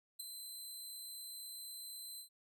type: tone with ADSR envelope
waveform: 15% pulse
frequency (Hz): 4066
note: B7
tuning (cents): +50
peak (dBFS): -33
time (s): 0.19-2.29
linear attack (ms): 12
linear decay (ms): 9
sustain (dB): -7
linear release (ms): 100
effects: none

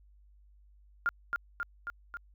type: tone with echo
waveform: sine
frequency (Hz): 1404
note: F6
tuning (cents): +9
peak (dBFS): -25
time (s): 1.06-1.09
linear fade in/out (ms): 0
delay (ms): 270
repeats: 4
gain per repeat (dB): -3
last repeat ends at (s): 2.17
effects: added 50 Hz sine -57 dBFS peak until 2.34 s

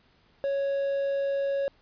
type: tone with quantisation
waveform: triangle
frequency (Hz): 554.4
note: C#5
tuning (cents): 0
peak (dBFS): -23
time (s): 0.44-1.68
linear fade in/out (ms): 0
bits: 8
effects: pink hiss -63 dBFS RMS until 1.81 s + resampled to 11025 Hz

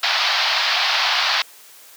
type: band-pass noise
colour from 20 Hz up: white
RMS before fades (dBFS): -19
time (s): 0.03-1.42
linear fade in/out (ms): 2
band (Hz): 650 to 4900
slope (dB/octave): 48
effects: white hiss -45 dBFS RMS until 1.96 s + high-pass 400 Hz 12 dB/octave

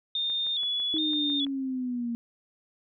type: tone with vibrato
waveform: sine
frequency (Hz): 3520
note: A7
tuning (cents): 0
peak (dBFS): -26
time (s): 0.15-1.45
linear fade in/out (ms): 2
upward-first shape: square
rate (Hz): 1.2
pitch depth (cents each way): 57
type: click train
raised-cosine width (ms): 0.5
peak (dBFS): -33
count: 8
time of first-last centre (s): 0.3-1.467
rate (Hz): 6
type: exponential sweep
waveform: sine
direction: down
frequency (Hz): 316.8 to 232.4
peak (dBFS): -28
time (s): 0.94-2.15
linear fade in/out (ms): 0
effects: none

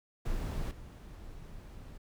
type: noise with level steps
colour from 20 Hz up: brown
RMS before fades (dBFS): -35 / -47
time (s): 0.25-1.98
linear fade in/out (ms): 10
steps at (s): 0.71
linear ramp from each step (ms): 2
effects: none

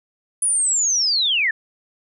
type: linear sweep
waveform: sine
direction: down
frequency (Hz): 9956 to 1700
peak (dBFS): -16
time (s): 0.42-1.51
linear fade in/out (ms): 5
effects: none

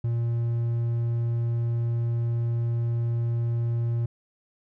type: tone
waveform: triangle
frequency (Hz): 117.3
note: A#2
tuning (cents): +11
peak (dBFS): -21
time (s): 0.04-4.06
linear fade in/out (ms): 5
effects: none

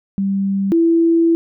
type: tone pair in turn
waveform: sine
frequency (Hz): 196 / 332.7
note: G3 / E4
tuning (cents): 0 / +16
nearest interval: major sixth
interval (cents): 916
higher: second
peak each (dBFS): -15 / -10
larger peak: second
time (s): 0.18-0.72 / 0.72-1.35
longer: second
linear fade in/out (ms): 0
effects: none

